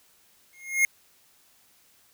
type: tone with exponential growth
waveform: square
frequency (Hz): 2145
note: C7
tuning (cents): +42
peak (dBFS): -16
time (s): 0.53-0.85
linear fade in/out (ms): 1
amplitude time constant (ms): 68
effects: white hiss -61 dBFS RMS until 2.13 s